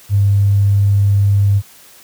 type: tone with tanh clipping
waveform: triangle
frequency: 100.3 Hz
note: G2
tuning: 40 cents sharp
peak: -8 dBFS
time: 0.09-1.62 s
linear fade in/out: 50 ms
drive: 3 dB
effects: white hiss -43 dBFS RMS until 2.03 s + high-pass 60 Hz 12 dB/octave